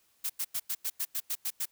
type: noise bursts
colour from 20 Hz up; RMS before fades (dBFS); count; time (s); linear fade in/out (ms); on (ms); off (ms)
blue; -32; 10; 0.24-1.656; 10; 57; 94
effects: white hiss -69 dBFS RMS until 1.71 s